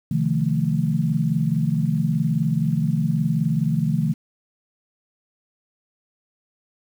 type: chord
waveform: sine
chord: F dominant seventh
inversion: second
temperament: equal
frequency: 130.81 / 155.56 / 174.61 / 220 Hz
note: C3 / Eb3 / F3 / A3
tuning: 0 / 0 / 0 / 0 cents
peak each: -26 / -21 / -25 / -25 dBFS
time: 0.11-4.14 s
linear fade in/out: 5 ms
effects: 8-bit